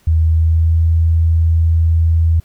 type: tone with pitch glide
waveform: sine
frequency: 80.5 to 82 Hz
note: E2 to E2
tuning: -41 to -9 cents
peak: -9 dBFS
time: 0.07-2.4 s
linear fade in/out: 5 ms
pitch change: +32 cents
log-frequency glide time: 0.28-0.8 s
effects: pink hiss -54 dBFS RMS until 2.44 s